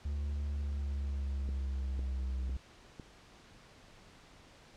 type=tone with pitch glide; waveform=triangle; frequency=72 to 64.52 Hz; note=D2 to C2; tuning=-34 to -24 cents; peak=-31 dBFS; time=0.05-2.57 s; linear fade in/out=5 ms; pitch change=-190 cents; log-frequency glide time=0.47-2.34 s
type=click train; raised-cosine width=3 ms; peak=-32 dBFS; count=4; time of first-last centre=1.49-2.998 s; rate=1.99 Hz
effects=pink hiss -58 dBFS RMS until 4.76 s + low-pass 6000 Hz 12 dB/octave